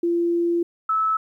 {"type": "tone pair in turn", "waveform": "sine", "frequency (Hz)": [342.4, 1304], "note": ["F4", "E6"], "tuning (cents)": [-34, -19], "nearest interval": "octave + major seventh", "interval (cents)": 2315, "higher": "second", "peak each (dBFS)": -18, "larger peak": "neither", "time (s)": [[0.03, 0.63], [0.89, 1.17]], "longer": "first", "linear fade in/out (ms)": 5, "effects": ["10-bit"]}